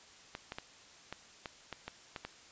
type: clicks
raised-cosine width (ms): 0.3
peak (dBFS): -24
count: 9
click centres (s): 0.351 / 0.521 / 0.585 / 1.126 / 1.458 / 1.727 / 1.88 / 2.162 / 2.25
effects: white hiss -57 dBFS RMS until 2.51 s + resampled to 16000 Hz